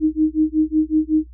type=tone with tremolo; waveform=sine; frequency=311.1 Hz; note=D#4; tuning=in tune; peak=-11 dBFS; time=0-1.27 s; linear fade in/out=50 ms; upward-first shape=sine; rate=5.4 Hz; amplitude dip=100%; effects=noise-tail reverb RT60 0.1 s tail -22 dB re dry + added 60 Hz sine -38 dBFS peak until 1.33 s